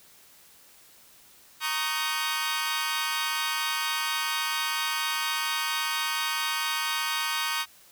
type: chord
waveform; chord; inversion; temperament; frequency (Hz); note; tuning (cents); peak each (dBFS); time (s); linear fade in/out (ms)
15% pulse; Eb dominant seventh; second; equal with one note detuned; 932.3 / 1108.7 / 1244.5 / 1534.8; Bb5 / Db6 / Eb6 / G6; 0 / 0 / 0 / -37; -26; 1.6-7.66; 50
effects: white hiss -55 dBFS RMS until 7.91 s